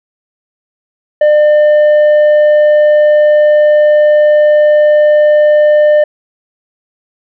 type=tone with tanh clipping; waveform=triangle; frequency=600 Hz; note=D5; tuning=37 cents sharp; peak=-5 dBFS; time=1.21-6.04 s; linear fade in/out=5 ms; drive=9 dB; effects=none